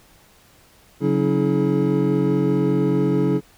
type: tone cluster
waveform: triangle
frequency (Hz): 139.6 / 184.2 / 279.9 / 324.7 / 424.5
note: C#3 / F#3 / C#4 / E4 / G#4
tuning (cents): +13 / -7 / +17 / -26 / +38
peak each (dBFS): -21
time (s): 1-3.41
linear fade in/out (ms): 50
effects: pink hiss -53 dBFS RMS until 3.57 s